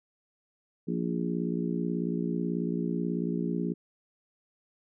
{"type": "harmonic tone with a mistuned harmonic", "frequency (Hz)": 58.27, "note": "A#1", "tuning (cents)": 0, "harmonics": [3, 4, 5, 6, 7], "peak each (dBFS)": [-31, -33, -35, -37, -38], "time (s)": [0.87, 3.74], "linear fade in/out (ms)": 20, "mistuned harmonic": 7, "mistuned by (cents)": 25, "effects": []}